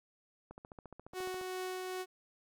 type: click train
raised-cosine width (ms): 1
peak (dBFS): -35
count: 14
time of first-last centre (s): 0.51-1.413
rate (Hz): 14.4
type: tone with tremolo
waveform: sawtooth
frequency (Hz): 370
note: F#4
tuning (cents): 0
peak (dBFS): -33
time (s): 1.13-2.06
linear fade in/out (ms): 50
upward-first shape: triangle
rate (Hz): 2.5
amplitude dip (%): 25
effects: none